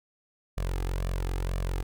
sawtooth tone with flanger, 45 Hz, F#1, 47 cents flat, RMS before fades -30 dBFS, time 0.57-1.83 s, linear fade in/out 10 ms, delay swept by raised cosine 1.7 to 2.46 ms, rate 2 Hz, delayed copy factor +0.6, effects none

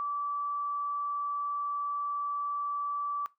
sine tone, 1157 Hz, D6, 26 cents flat, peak -30 dBFS, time 0-3.26 s, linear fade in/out 0 ms, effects noise-tail reverb RT60 0.2 s tail -19 dB re dry

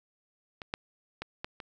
clicks, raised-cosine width 0.3 ms, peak -24 / -15 / -20 / -19 / -25 dBFS, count 5, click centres 0.618 / 0.739 / 1.22 / 1.445 / 1.602 s, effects none

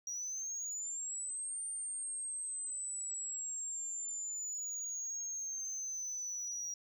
sine exponential two-way sweep, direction up then down, 5730 to 8870 to 5730 Hz, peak -36 dBFS, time 0.07-6.74 s, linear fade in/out 2 ms, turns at 1.62 s, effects tanh soft clip ceiling -36 dBFS

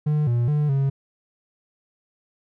triangle tone with pitch steps, 150.4 / 119.4 / 148.8 / 136.9 Hz, D3 / A#2 / D3 / C#3, +42 / +42 / +23 / -21 cents, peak -16 dBFS, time 0.06-0.9 s, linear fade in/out 10 ms, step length 210 ms, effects none

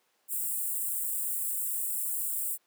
white high-pass noise, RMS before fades -32 dBFS, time 0.28-2.58 s, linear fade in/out 50 ms, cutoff 7600 Hz, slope 96 dB/octave, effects pink hiss -71 dBFS RMS until 2.66 s + high-pass 400 Hz 12 dB/octave

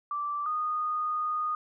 sine tone pair in turn, 1169 / 1232.9 Hz, D6 / D#6, -8 / -16 cents, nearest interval minor second, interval 92 cents, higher second, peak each -29 / -27 dBFS, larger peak second, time 0.11-0.46 / 0.46-1.55 s, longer second, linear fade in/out 2 ms, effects none

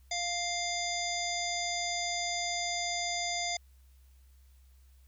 harmonic tone with a mistuned harmonic, 698.5 Hz, F5, in tune, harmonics 1 / 3 / 5 / 7 / 9 / 10, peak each -36 / -37 / -39 / -38 / -41 / -40 dBFS, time 0.11-3.57 s, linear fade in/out 5 ms, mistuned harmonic 5, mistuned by +27 cents, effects added 65 Hz sine -56 dBFS peak until 5.07 s + white hiss -71 dBFS RMS until 5.07 s

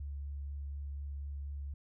sine tone with vibrato, 70.8 Hz, C#2, 37 cents sharp, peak -38 dBFS, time 0-1.74 s, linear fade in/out 5 ms, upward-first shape triangle, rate 4.1 Hz, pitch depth 14 cents each way, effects none

